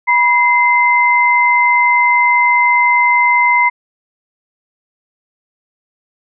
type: tone pair together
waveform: sine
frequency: 975 / 2071 Hz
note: B5 / C7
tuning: -23 / -18 cents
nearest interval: octave + minor second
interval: 1305 cents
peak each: -11 dBFS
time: 0.07-3.7 s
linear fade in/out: 20 ms
effects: none